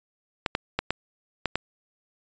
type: clicks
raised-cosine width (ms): 0.3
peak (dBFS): -8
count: 6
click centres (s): 0.462 / 0.551 / 0.79 / 0.906 / 1.457 / 1.556
effects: resampled to 16000 Hz